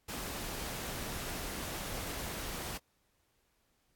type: noise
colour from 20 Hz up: pink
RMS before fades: -40 dBFS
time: 0.08-2.78 s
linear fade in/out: 10 ms
effects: pink hiss -75 dBFS RMS until 3.95 s + AAC 64 kbps